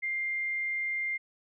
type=tone; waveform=sine; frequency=2100 Hz; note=C7; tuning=6 cents sharp; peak=-29 dBFS; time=0.02-1.18 s; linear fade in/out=20 ms; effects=none